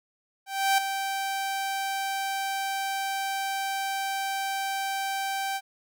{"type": "tone with ADSR envelope", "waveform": "sawtooth", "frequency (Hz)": 780, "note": "G5", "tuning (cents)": -9, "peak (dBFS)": -15, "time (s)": [0.46, 5.61], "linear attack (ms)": 320, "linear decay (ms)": 5, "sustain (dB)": -9, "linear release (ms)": 49, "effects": []}